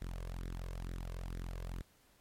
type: tone with flanger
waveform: sawtooth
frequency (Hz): 43.65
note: F1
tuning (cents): 0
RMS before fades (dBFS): -42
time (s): 0.01-1.82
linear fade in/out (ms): 10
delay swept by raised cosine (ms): 0.52 to 1.92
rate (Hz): 2.2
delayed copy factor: +0.65
effects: pink hiss -68 dBFS RMS until 2.2 s + MP3 64 kbps